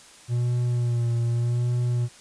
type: tone with vibrato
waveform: triangle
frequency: 119.9 Hz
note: A#2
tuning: 49 cents sharp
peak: -19 dBFS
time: 0.28-2.09 s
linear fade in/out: 50 ms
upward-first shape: sine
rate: 0.83 Hz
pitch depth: 32 cents each way
effects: white hiss -49 dBFS RMS until 2.2 s + resampled to 22050 Hz